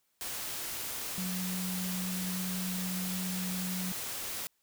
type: tone in noise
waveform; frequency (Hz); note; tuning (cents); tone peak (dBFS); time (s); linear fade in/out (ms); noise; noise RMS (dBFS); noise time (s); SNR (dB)
sine; 184.1; F#3; -8; -34; 1.18-3.92; 0; white; -38; 0.21-4.47; +1
effects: white hiss -75 dBFS RMS until 4.62 s